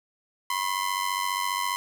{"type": "ring-modulated tone", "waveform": "sawtooth", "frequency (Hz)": 1026, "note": "C6", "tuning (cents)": -34, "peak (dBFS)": -19, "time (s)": [0.5, 1.76], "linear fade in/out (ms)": 0, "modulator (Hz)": 47.4, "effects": ["8-bit"]}